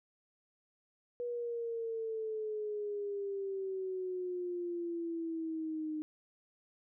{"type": "exponential sweep", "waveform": "sine", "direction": "down", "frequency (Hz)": [485.4, 306.2], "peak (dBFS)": -35, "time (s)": [1.2, 6.02], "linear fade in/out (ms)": 0, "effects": []}